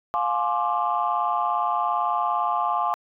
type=chord; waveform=sine; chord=D half-diminished seventh; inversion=first; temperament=just; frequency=704.8 / 845.8 / 1057.2 / 1174.7 Hz; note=F5 / Ab5 / C6 / D6; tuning=+16 / +31 / +18 / 0 cents; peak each=-26 dBFS; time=0.14-2.94 s; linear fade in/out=0 ms; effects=tanh soft clip ceiling -12 dBFS